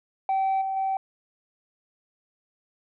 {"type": "tone with level steps", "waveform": "sine", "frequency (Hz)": 771, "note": "G5", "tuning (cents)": -29, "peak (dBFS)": [-19, -25, -22], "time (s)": [0.29, 0.97], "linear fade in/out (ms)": 2, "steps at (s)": [0.61, 0.76], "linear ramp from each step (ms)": 10, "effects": ["tanh soft clip ceiling -20 dBFS"]}